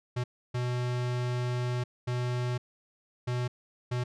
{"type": "tone bursts at uneven times", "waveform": "square", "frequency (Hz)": 123.47, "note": "B2", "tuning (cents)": 0, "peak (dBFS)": -29, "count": 5, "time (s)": [[0.16, 0.24], [0.54, 1.84], [2.07, 2.58], [3.27, 3.48], [3.91, 4.04]], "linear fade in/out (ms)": 10, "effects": ["low-pass 6000 Hz 12 dB/octave"]}